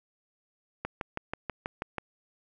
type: click train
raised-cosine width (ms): 0.5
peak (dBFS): -17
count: 8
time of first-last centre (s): 0.85-1.983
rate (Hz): 6.18
effects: none